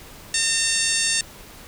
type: harmonic tone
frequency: 907 Hz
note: A#5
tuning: 48 cents flat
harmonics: 2 / 3 / 4 / 5 / 6 / 7 / 8 / 9 / 10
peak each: -28 / -28 / -28 / -28 / -28 / -28 / -28 / -28 / -28 dBFS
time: 0.34-1.21 s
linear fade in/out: 2 ms
effects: pink hiss -43 dBFS RMS until 1.67 s